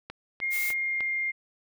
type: click train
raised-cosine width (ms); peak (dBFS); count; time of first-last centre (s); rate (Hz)
0.3; -22; 4; 0.1-1.006; 3.31
type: tone with pitch glide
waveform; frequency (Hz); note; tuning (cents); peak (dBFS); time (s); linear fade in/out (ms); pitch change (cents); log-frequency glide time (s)
sine; 2130 to 2115; C7 to C7; +30 to +18; -26; 0.41-1.32; 20; -12; 0.66-1.1
type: noise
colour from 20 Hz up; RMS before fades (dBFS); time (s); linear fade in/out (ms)
blue; -34; 0.5-0.74; 50
effects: none